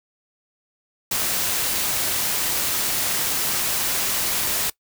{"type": "noise", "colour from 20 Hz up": "white", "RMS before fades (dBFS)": -23, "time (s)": [1.11, 4.7], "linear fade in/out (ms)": 5, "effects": ["noise-tail reverb RT60 0.1 s tail -21 dB re dry"]}